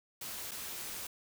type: noise with dropouts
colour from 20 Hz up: white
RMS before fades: -42 dBFS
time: 0.21-1.07 s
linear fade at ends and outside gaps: 5 ms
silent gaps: 0.511-0.515 s
effects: none